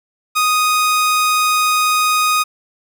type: tone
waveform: sawtooth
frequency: 1244.5 Hz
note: D#6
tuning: in tune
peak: -9 dBFS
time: 0.35-2.44 s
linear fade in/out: 20 ms
effects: none